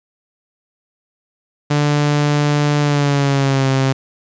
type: tone with pitch glide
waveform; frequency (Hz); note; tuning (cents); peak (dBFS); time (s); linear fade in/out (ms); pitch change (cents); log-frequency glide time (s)
sawtooth; 146.83 to 133.87; D3 to C3; 0 to +40; -9; 1.7-3.93; 10; -160; 2.81-3.68
effects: resampled to 16000 Hz + 8-bit